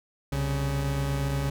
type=tone pair together; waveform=40% pulse; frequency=65.41 / 139.28 Hz; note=C2 / C#3; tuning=0 / +9 cents; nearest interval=octave + minor second; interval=1309 cents; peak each=-30 / -26 dBFS; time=0.32-1.5 s; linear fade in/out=5 ms; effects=none